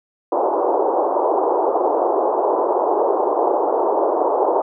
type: band-pass noise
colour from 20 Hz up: pink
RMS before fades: -18 dBFS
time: 0.32-4.62 s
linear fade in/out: 5 ms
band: 350 to 990 Hz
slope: 48 dB/octave
effects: none